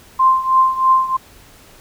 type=tone with tremolo; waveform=sine; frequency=1046.5 Hz; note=C6; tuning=in tune; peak=-7 dBFS; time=0.19-1.17 s; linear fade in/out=10 ms; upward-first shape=triangle; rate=3.1 Hz; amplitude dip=85%; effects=pink hiss -45 dBFS RMS until 1.8 s